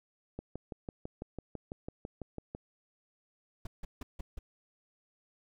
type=click train; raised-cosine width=2 ms; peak=-26 dBFS; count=14; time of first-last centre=0.39-2.549 s; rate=6.02 Hz
type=noise bursts; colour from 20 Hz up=brown; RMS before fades=-39 dBFS; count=5; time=3.65-4.39 s; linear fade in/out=5 ms; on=20 ms; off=160 ms
effects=none